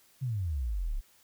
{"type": "exponential sweep", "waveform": "sine", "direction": "down", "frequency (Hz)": [138.59, 30.87], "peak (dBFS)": -29, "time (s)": [0.21, 1.01], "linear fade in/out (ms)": 20, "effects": ["white hiss -63 dBFS RMS until 1.23 s"]}